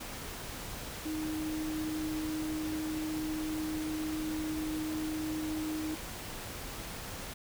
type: tone in noise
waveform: sine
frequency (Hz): 311.1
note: D#4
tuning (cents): 0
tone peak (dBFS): -33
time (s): 1.05-5.95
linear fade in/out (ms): 10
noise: pink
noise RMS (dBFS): -42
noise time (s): 0-7.34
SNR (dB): +6
effects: none

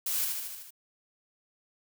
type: noise with echo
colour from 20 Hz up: blue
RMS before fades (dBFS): -31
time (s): 0.06-0.25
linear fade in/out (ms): 5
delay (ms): 76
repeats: 6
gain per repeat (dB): -3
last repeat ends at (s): 0.706
effects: none

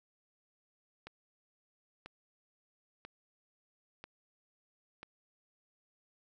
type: click train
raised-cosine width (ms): 0.3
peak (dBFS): -30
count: 5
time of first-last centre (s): 1.07-5.03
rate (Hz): 1.01
effects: none

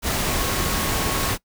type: tone in noise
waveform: sine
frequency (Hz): 1099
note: C#6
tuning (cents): -15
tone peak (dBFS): -33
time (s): 0.24-1.36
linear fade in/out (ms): 50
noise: pink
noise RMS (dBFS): -23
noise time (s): 0.02-1.38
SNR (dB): -13
effects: noise-tail reverb RT60 0.1 s tail -21 dB re dry

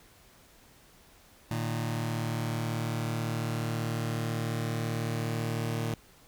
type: tone pair together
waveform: sawtooth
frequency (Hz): 114.43 / 152.6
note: A#2 / D#3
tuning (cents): -32 / -33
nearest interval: perfect fourth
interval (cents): 499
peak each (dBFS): -27 / -31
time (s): 1.51-5.94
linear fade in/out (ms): 0
effects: pink hiss -58 dBFS RMS until 6.27 s

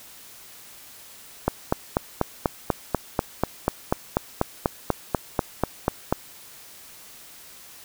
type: click train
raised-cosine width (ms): 1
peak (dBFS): -5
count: 20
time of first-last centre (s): 1.48-6.125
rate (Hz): 4.09
effects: white hiss -46 dBFS RMS until 7.84 s

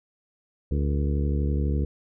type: harmonic tone with a mistuned harmonic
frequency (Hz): 72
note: D2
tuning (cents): -34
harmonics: 1 / 2 / 3 / 4 / 5 / 6 / 7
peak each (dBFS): -23 / -29 / -33 / -35 / -37 / -39 / -40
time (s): 0.71-1.85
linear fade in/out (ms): 5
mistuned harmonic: 7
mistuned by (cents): -79
effects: none

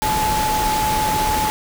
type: tone in noise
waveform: sine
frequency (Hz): 860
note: A5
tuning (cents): -40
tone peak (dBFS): -18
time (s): 0.02-1.5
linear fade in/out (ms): 0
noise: pink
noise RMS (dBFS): -23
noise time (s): 0.02-1.5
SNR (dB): +2
effects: none

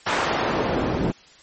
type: noise with band-pass filter sweep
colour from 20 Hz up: pink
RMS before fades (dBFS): -23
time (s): 0.06-1.12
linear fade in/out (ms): 10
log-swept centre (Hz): 1300 to 220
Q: 0.73
effects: white hiss -50 dBFS RMS until 1.42 s + MP3 32 kbps

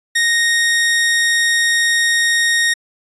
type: tone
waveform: sawtooth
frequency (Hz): 1862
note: A#6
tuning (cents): -2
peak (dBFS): -9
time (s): 0.15-2.74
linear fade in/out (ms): 10
effects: resampled to 24000 Hz

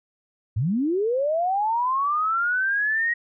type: linear sweep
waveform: sine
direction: up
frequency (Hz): 92.5 to 1900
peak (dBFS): -20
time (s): 0.56-3.14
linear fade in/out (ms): 10
effects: none

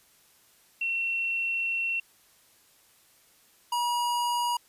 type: tone pair in turn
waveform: sine / square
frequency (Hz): 2717 / 960.6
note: F7 / B5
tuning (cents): -48 / -48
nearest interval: octave + tritone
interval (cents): 1800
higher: first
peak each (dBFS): -26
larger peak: neither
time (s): 0.81-2 / 3.72-4.57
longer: first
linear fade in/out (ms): 5
effects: white hiss -61 dBFS RMS until 4.68 s + resampled to 32000 Hz

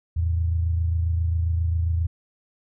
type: tone pair together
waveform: sine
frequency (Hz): 82.55 / 110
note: E2 / A2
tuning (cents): +3 / 0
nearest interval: perfect fourth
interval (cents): 497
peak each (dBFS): -20 / -31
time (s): 0.16-2.07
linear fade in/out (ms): 10
effects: none

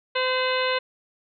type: harmonic tone with a mistuned harmonic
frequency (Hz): 513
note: C5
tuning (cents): -34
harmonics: 1 / 2 / 3 / 4 / 5 / 6 / 7 / 8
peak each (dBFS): -25 / -28 / -30 / -31 / -32 / -33 / -33 / -34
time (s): 0.15-0.79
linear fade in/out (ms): 10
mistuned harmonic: 6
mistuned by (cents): -77
effects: none

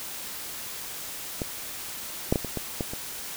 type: clicks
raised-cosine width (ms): 2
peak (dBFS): -15 / -7 / -11 / -19 / -16 / -14 / -21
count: 7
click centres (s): 1.418 / 2.325 / 2.358 / 2.447 / 2.573 / 2.808 / 2.935
effects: white hiss -37 dBFS RMS until 3.36 s

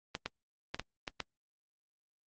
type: clicks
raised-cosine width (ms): 0.2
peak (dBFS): -17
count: 6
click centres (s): 0.151 / 0.26 / 0.745 / 0.796 / 1.078 / 1.203
effects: low-pass 6000 Hz 12 dB/octave + Opus 24 kbps

